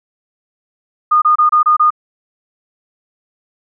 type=tone bursts; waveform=sine; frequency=1224 Hz; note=D#6; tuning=29 cents flat; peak=-7 dBFS; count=6; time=1.11-1.905 s; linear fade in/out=10 ms; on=110 ms; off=27 ms; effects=none